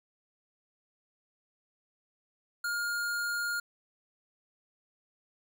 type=tone; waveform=square; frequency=1417 Hz; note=F6; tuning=25 cents sharp; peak=-31 dBFS; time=2.64-3.6 s; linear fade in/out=5 ms; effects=none